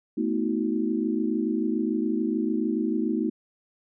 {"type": "chord", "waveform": "sine", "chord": "B dominant seventh", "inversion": "third", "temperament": "equal with one note detuned", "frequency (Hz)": [220, 246.9, 317.7, 370], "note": ["A3", "B3", "D#4", "F#4"], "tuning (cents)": [0, 0, 36, 0], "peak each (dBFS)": [-28, -29, -27, -32], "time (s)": [0.17, 3.3], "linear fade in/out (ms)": 10, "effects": []}